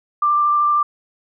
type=tone with vibrato; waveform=sine; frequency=1183 Hz; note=D6; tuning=12 cents sharp; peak=-13 dBFS; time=0.22-0.83 s; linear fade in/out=5 ms; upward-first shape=sine; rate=13 Hz; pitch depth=10 cents each way; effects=none